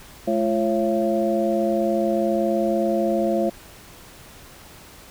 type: tone cluster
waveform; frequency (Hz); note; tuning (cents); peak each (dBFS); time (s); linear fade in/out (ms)
sine; 214.8 / 343.3 / 546 / 675; A3 / F4 / C#5 / E5; -41 / -30 / -26 / +41; -24; 0.27-3.5; 10
effects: pink hiss -45 dBFS RMS until 5.1 s